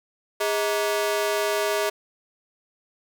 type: ring-modulated tone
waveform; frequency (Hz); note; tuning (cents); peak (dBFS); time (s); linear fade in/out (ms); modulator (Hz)
sawtooth; 523.3; C5; 0; -15; 0.4-1.9; 10; 112
effects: none

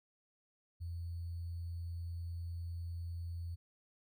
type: tone with sample-and-hold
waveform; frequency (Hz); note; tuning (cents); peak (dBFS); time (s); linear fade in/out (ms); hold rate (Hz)
sine; 85.1; F2; -44; -39; 0.8-3.56; 20; 4410
effects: none

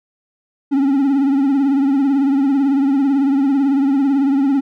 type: tone with vibrato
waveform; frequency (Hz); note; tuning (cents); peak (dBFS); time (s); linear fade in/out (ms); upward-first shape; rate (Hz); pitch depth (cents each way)
triangle; 275.2; C#4; -12; -10; 0.71-4.61; 20; triangle; 18; 90
effects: none

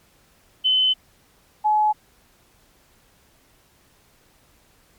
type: tone pair in turn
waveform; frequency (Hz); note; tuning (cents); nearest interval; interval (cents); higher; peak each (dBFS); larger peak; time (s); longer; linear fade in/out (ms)
sine; 3041 / 850.9; F#7 / G#5; +47 / +42; octave + minor seventh; 2205; first; -15; neither; 0.64-0.94 / 1.64-1.93; first; 20
effects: pink hiss -58 dBFS RMS until 4.98 s + MP3 96 kbps

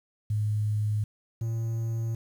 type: tone pair in turn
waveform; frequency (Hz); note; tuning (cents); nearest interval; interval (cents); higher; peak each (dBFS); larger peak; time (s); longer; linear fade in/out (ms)
sine / triangle; 105.8 / 113.96; G#2 / A#2; +33 / -39; minor second; 128; second; -24 / -25; first; 0.3-1.04 / 1.41-2.15; neither; 5
effects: 9-bit

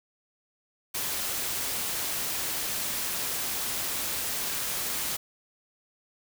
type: noise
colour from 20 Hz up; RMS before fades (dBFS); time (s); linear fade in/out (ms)
white; -31; 0.94-5.17; 10
effects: none

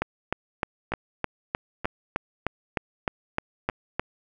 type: two click trains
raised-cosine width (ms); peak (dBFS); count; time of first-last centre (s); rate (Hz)
0.5; -9 / -17; 14 / 4; 0.02-3.996 / 0.92-3.698; 3.27 / 1.08
effects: none

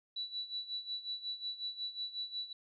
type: tone with tremolo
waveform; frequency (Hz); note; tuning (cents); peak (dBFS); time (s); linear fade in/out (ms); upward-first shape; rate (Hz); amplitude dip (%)
sine; 3945; B7; -3; -35; 0.16-2.53; 5; sine; 5.5; 80
effects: none

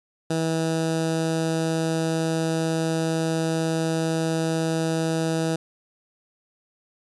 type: tone with notch filter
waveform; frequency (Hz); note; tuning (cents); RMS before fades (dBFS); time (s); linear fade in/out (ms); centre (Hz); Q
15% pulse; 162.1; E3; -29; -24; 0.3-5.56; 5; 2100; 1.3
effects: resampled to 24000 Hz

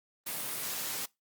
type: high-pass noise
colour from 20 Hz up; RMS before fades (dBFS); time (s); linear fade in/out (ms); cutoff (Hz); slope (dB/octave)
white; -36; 0.26-1.06; 10; 100; 48
effects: noise-tail reverb RT60 0.2 s tail -22 dB re dry + Opus 32 kbps

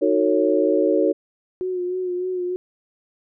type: chord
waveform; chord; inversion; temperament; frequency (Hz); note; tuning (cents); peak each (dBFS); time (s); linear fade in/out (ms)
sine; D# half-diminished seventh; none; equal with one note detuned; 311.1 / 370 / 449.8 / 554.4; D#4 / F#4 / A4 / C#5; 0 / 0 / +38 / 0; -21; 0.01-1.13; 20
type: tone with vibrato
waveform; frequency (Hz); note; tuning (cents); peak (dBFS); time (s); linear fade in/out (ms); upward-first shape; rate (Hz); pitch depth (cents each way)
sine; 363.5; F#4; -31; -22; 1.61-2.56; 0; sine; 3.3; 35
effects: none

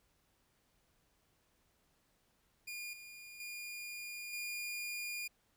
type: tone with level steps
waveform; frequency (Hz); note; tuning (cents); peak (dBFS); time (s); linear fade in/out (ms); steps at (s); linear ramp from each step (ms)
sawtooth; 2424; D#7; -46; -39 / -47 / -40 / -36; 2.67-5.28; 10; 2.93 / 3.4 / 4.33; 2
effects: pink hiss -75 dBFS RMS until 5.56 s

